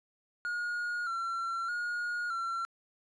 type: tone with vibrato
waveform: triangle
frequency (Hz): 1396.9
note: F6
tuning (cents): 0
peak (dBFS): -30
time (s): 0.45-2.65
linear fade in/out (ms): 0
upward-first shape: square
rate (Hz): 0.81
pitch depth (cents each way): 48
effects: resampled to 22050 Hz